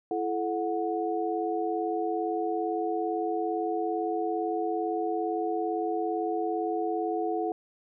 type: tone cluster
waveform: sine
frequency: 335.2 / 432.9 / 733 Hz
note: E4 / A4 / F#5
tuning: +29 / -28 / -16 cents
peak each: -31 dBFS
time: 0.11-7.52 s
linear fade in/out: 2 ms
effects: none